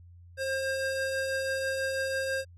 square tone pair together, 533 / 1605.1 Hz, C5 / G6, +32 / +41 cents, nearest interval octave + perfect fifth, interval 1909 cents, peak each -31 / -34 dBFS, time 0.37-2.45 s, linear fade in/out 50 ms, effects added 87 Hz sine -49 dBFS peak until 2.57 s + low-pass 11000 Hz 12 dB/octave

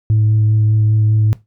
sine tone with vibrato, 108 Hz, A2, 32 cents flat, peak -8 dBFS, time 0.1-1.33 s, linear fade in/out 0 ms, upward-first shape sine, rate 5 Hz, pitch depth 11 cents each way, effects noise-tail reverb RT60 0.2 s tail -19 dB re dry + tanh soft clip ceiling -7 dBFS

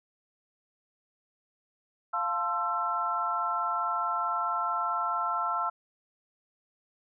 sine chord, F major seventh, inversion none, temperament equal with one note detuned, 698.5 / 880 / 1046.5 / 1337.7 Hz, F5 / A5 / C6 / E6, 0 / 0 / 0 / +25 cents, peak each -35 / -35 / -34 / -29 dBFS, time 2.13-5.7 s, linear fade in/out 10 ms, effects none

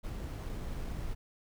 brown noise with sample-and-hold, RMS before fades -38 dBFS, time 0.03-1.15 s, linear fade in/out 20 ms, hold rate 7350 Hz, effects none

